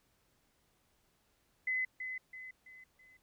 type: tone with echo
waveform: sine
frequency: 2028 Hz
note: B6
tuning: 45 cents sharp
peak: -31 dBFS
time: 1.67-1.85 s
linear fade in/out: 5 ms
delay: 330 ms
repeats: 4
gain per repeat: -7 dB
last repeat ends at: 3.17 s
effects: pink hiss -74 dBFS RMS until 3.22 s